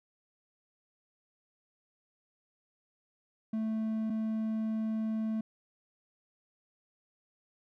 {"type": "tone pair in turn", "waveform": "triangle", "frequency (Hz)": [220, 220], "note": ["A3", "A3"], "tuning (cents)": [0, 0], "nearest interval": "unison", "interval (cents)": 0, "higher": "neither", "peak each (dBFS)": -28, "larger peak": "neither", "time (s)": [[3.53, 4.1], [4.1, 5.41]], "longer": "second", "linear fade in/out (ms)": 5, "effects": []}